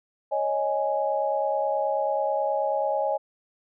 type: chord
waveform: sine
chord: C# suspended second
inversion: none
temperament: just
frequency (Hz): 554.4 / 623.7 / 831.5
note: C#5 / D#5 / G#5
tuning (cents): 0 / +4 / +2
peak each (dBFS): -27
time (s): 0.31-3.18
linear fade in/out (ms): 20
effects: none